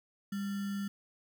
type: tone with sample-and-hold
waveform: sine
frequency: 200 Hz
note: G3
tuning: 35 cents sharp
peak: -33 dBFS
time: 0.32-0.88 s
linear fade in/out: 5 ms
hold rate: 1575 Hz
effects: none